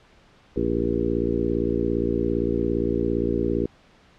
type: harmonic tone with a mistuned harmonic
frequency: 57.5 Hz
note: A#1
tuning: 23 cents flat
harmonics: 1 / 2 / 3 / 4 / 5 / 6 / 7 / 8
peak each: -31 / -32 / -33 / -29 / -28 / -27 / -27 / -31 dBFS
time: 0.56-3.66 s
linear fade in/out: 5 ms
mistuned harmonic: 8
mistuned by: +68 cents
effects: pink hiss -55 dBFS RMS until 4.18 s + low-pass 4000 Hz 12 dB/octave